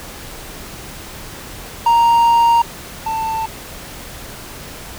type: tone pair in turn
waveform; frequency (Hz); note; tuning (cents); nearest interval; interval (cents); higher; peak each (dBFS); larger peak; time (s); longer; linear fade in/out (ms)
triangle; 932.3 / 889.9; A#5 / A5; 0 / +19; minor second; 81; first; -7 / -16; first; 1.86-2.62 / 3.06-3.46; first; 5
effects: pink hiss -33 dBFS RMS until 4.98 s